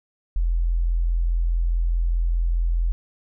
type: tone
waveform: sine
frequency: 42.4 Hz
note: E1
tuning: 50 cents sharp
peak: -18 dBFS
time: 0.36-2.92 s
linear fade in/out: 0 ms
effects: none